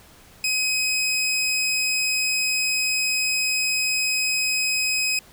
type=tone; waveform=20% pulse; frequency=2529 Hz; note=D#7; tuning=28 cents sharp; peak=-16 dBFS; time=0.44-5.19 s; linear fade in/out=2 ms; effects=pink hiss -50 dBFS RMS until 5.32 s